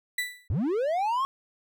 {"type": "tone with exponential decay", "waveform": "35% pulse", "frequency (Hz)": 1975.5, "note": "B6", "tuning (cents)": 0, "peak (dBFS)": -22, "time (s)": [0.18, 0.48], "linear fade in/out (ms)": 5, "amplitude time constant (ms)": 64}
{"type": "linear sweep", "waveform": "triangle", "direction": "up", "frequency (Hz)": [69.3, 1111], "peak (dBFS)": -22, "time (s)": [0.5, 1.25], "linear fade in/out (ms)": 0}
{"effects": []}